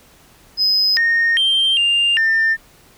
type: tone with pitch steps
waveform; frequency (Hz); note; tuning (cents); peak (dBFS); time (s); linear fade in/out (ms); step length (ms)
sine; 5050 / 1846 / 3154 / 2799 / 1798; D#8 / A#6 / G7 / F7 / A6; +25 / -17 / +10 / +3 / +37; -11; 0.57-2.57; 50; 400
effects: tanh soft clip ceiling -10 dBFS + pink hiss -49 dBFS RMS until 2.97 s